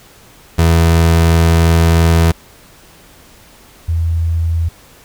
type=tone pair in turn; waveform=30% pulse / sine; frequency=82.9 / 82.9 Hz; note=E2 / E2; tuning=+10 / +10 cents; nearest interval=unison; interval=0 cents; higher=neither; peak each=-5 / -12 dBFS; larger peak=first; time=0.58-2.32 / 3.88-4.69 s; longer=first; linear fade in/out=10 ms; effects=pink hiss -43 dBFS RMS until 5.04 s